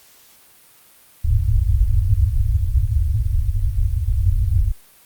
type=low-pass noise; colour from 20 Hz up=white; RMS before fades=-17 dBFS; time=1.24-4.72 s; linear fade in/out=10 ms; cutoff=110 Hz; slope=96 dB/octave; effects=white hiss -50 dBFS RMS until 5.05 s + Opus 48 kbps